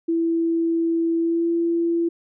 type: tone with pitch glide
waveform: sine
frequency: 331.8 to 337.4 Hz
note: E4 to E4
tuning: +11 to +40 cents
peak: -18 dBFS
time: 0.08-2.09 s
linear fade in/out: 10 ms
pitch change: +29 cents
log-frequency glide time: 1.18-1.49 s
effects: none